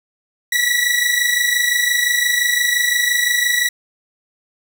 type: tone pair together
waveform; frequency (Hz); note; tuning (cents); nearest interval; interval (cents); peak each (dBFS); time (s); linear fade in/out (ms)
sawtooth; 1928 / 1953.8; B6 / B6; -42 / -19; unison; 23; -14; 0.52-3.69; 5
effects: none